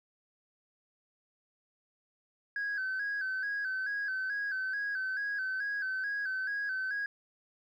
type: tone with vibrato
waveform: sine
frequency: 1589 Hz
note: G6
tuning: 23 cents sharp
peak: -30 dBFS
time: 2.56-7.06 s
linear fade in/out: 2 ms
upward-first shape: square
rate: 2.3 Hz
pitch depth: 66 cents each way
effects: tanh soft clip ceiling -29 dBFS + 12-bit